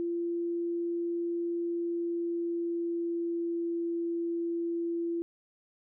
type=tone with pitch glide; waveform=sine; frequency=342.1 to 338.6 Hz; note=F4 to E4; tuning=-36 to +46 cents; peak=-29 dBFS; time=0-5.22 s; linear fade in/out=0 ms; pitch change=-18 cents; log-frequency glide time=1.57-3.85 s; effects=none